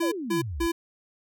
square tone bursts, 336.4 Hz, E4, 35 cents sharp, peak -24 dBFS, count 3, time 0-0.72 s, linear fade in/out 10 ms, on 120 ms, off 180 ms
sine exponential sweep, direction down, 659.3 to 48 Hz, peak -30 dBFS, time 0.02-0.67 s, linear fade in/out 10 ms
effects none

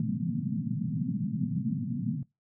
white band-pass noise, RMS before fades -31 dBFS, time 0-2.23 s, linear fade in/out 2 ms, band 110 to 250 Hz, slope 96 dB/octave, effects noise-tail reverb RT60 0.2 s tail -22 dB re dry

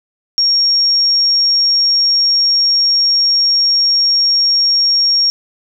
sine tone, 5560 Hz, F8, 9 cents flat, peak -9 dBFS, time 0.38-5.3 s, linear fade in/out 0 ms, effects none

